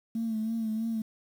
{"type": "tone with vibrato", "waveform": "sine", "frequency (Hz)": 222.8, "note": "A3", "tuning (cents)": 22, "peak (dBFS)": -27, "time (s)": [0.15, 1.02], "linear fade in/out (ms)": 5, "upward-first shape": "sine", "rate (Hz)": 3.1, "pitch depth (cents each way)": 44, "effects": ["tanh soft clip ceiling -24 dBFS", "9-bit"]}